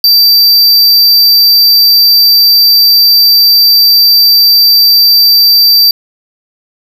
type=tone; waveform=square; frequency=4667 Hz; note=D8; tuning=12 cents flat; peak=-3 dBFS; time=0.04-5.91 s; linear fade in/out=2 ms; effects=none